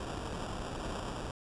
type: noise with sample-and-hold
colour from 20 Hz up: pink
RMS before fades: -39 dBFS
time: 0-1.31 s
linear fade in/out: 2 ms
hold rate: 2100 Hz
effects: resampled to 22050 Hz